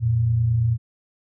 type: tone pair together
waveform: sine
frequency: 87.3 / 116.34 Hz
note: F2 / A#2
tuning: 0 / -3 cents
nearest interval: perfect fourth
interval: 497 cents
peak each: -27 / -17 dBFS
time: 0-0.78 s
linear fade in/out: 50 ms
effects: none